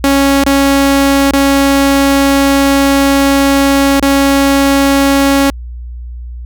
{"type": "tone with dropouts", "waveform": "sawtooth", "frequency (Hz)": 276.5, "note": "C#4", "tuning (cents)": -4, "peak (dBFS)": -3, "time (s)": [0.04, 5.5], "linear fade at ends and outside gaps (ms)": 1, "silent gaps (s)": [[0.437, 0.464], [1.31, 1.334], [3.998, 4.025]], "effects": ["added 60 Hz sine -22 dBFS peak until 6.45 s"]}